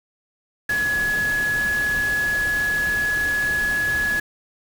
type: tone in noise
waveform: sine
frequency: 1690 Hz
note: G#6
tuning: 30 cents sharp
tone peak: -19 dBFS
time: 0.69-4.2 s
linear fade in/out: 5 ms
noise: pink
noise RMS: -32 dBFS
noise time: 0.69-4.2 s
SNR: +10 dB
effects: none